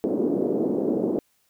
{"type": "band-pass noise", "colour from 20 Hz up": "pink", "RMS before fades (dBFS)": -24, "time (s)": [0.04, 1.19], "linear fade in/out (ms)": 0, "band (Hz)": [250, 450], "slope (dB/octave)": 24, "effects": ["white hiss -67 dBFS RMS until 1.49 s"]}